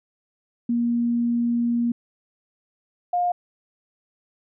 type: tone pair in turn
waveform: sine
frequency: 236.8 / 709.6 Hz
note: A#3 / F5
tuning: +27 / +27 cents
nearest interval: octave + perfect fifth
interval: 1900 cents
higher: second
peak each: -19 dBFS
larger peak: neither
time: 0.69-1.92 / 3.13-3.32 s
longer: first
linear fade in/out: 5 ms
effects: none